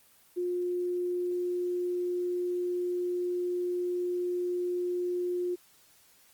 sine tone, 356.2 Hz, F4, 34 cents sharp, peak -28 dBFS, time 0.36-5.56 s, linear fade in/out 20 ms, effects white hiss -61 dBFS RMS until 6.33 s + Opus 24 kbps

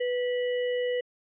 sine tone with sample-and-hold, 493.9 Hz, B4, in tune, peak -25 dBFS, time 0-1.01 s, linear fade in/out 10 ms, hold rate 2450 Hz, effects resampled to 8000 Hz

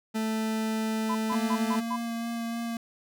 40% pulse tone, 220 Hz, A3, in tune, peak -26 dBFS, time 0.14-1.81 s, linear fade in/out 20 ms
sine tone bursts, 1005 Hz, B5, 30 cents sharp, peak -28 dBFS, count 5, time 1.09-1.965 s, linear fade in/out 10 ms, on 63 ms, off 140 ms
square tone with vibrato, 231.9 Hz, A#3, 9 cents flat, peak -31 dBFS, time 1.32-2.77 s, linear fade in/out 2 ms, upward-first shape sine, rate 3.3 Hz, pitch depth 11 cents each way
effects none

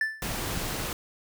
triangle tone with exponential decay, 1760 Hz, A6, in tune, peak -19 dBFS, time 0.01-0.31 s, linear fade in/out 2 ms, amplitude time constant 64 ms
pink noise, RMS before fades -32 dBFS, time 0.22-0.93 s, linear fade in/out 2 ms
clicks, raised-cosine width 5 ms, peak -29 / -21 dBFS, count 2, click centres 0.308 / 0.575 s
effects none

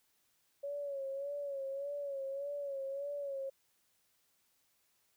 sine tone with vibrato, 558 Hz, C#5, 11 cents sharp, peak -37 dBFS, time 0.63-3.5 s, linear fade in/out 10 ms, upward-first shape sine, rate 1.7 Hz, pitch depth 57 cents each way, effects white hiss -75 dBFS RMS until 5.16 s

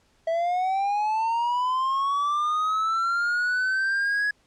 triangle linear sweep, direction up, 650 to 1683 Hz, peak -20 dBFS, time 0.27-4.31 s, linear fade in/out 5 ms, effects pink hiss -64 dBFS RMS until 4.46 s + low-pass 8000 Hz 12 dB/octave

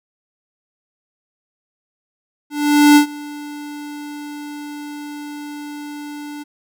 square tone with ADSR envelope, 293.7 Hz, D4, in tune, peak -6 dBFS, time 2.5-6.44 s, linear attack 460 ms, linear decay 100 ms, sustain -23 dB, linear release 19 ms, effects none

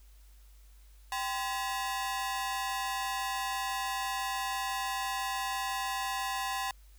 sawtooth ring-modulated tone, 906 Hz, A#5, 50 cents flat, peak -25 dBFS, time 1.12-6.71 s, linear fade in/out 2 ms, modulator 123 Hz, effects added 50 Hz sine -53 dBFS peak until 6.98 s + white hiss -66 dBFS RMS until 6.98 s

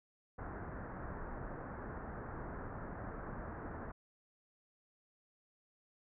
pink low-pass noise, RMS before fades -45 dBFS, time 0.38-3.92 s, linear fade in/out 10 ms, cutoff 1700 Hz, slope 48 dB/octave, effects none

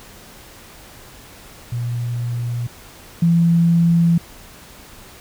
sine tone pair in turn, 120 / 168.83 Hz, B2 / E3, -49 / +42 cents, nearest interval tritone, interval 591 cents, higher second, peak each -20 / -11 dBFS, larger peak second, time 1.72-2.67 / 3.22-4.18 s, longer second, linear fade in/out 5 ms, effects pink hiss -42 dBFS RMS until 5.2 s

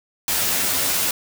white noise with comb filter, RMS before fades -21 dBFS, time 0.28-1.11 s, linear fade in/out 2 ms, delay 11 ms, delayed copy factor +0.95, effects none

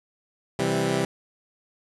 15% pulse chord, C major, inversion none, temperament equal, 130.81 / 164.81 / 196 Hz, C3 / E3 / G3, 0 / 0 / 0 cents, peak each -21 dBFS, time 0.59-1.05 s, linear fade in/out 2 ms, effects resampled to 24000 Hz + 8-bit

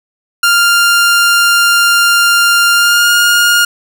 sawtooth tone with pitch glide, 1396.9 to 1420.5 Hz, F6 to F6, 0 to +29 cents, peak -3 dBFS, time 0.43-3.65 s, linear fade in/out 5 ms, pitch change +29 cents, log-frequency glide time 2.74-3.11 s, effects none

